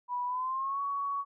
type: tone with pitch glide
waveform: sine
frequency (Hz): 982 to 1121.5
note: B5 to C#6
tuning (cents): -10 to +20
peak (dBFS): -30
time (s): 0.08-1.25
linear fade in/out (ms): 50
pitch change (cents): +230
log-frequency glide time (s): 0.26-0.8
effects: none